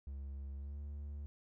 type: tone with pitch glide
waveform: triangle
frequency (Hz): 69 to 72.35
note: C#2 to D2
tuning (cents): -7 to -25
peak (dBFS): -40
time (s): 0.07-1.26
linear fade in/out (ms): 0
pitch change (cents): +82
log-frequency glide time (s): 0.55-0.8
effects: none